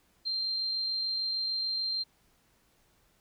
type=tone with amplitude modulation; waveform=sine; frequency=4164 Hz; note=C8; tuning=9 cents flat; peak=-28 dBFS; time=0.25-2.04 s; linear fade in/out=20 ms; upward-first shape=sine; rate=46.7 Hz; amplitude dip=25%; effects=pink hiss -68 dBFS RMS until 3.2 s